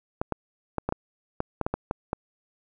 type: clicks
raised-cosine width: 1 ms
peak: -12 dBFS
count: 11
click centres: 0.215 / 0.323 / 0.783 / 0.89 / 0.924 / 1.404 / 1.613 / 1.665 / 1.74 / 1.911 / 2.131 s
effects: none